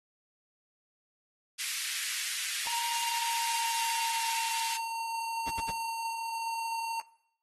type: high-pass noise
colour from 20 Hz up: pink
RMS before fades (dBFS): -35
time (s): 1.58-4.78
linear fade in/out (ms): 20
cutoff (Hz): 1900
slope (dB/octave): 24
type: tone with pitch glide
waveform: square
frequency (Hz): 933 to 912.2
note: A#5 to A#5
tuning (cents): +1 to -38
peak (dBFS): -33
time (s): 2.67-7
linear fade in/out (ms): 0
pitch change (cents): -39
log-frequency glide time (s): 2.8-4.56
type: noise bursts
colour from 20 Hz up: pink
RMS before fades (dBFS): -39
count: 3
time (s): 5.47-5.709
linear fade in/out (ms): 5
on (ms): 29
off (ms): 76
effects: noise-tail reverb RT60 0.7 s tail -19 dB re dry + AAC 32 kbps